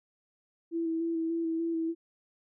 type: tone with vibrato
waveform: sine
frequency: 329.6 Hz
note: E4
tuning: in tune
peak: -28 dBFS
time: 0.71-1.95 s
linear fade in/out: 50 ms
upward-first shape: square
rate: 3.4 Hz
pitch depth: 18 cents each way
effects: none